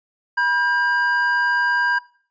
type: tone pair together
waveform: triangle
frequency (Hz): 970.9 / 1600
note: B5 / G6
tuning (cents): -30 / +35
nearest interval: major sixth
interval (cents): 865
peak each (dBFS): -20 / -16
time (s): 0.37-1.99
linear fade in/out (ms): 10
effects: noise-tail reverb RT60 0.5 s tail -22 dB re dry + resampled to 16000 Hz